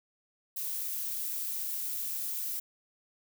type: noise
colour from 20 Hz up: violet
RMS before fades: -35 dBFS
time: 0.56-2.6 s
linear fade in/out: 10 ms
effects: none